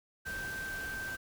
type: tone in noise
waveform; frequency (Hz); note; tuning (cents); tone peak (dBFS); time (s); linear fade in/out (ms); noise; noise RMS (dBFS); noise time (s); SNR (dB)
sine; 1561; G6; -8; -37; 0.25-1.17; 20; pink; -45; 0.25-1.17; +5
effects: none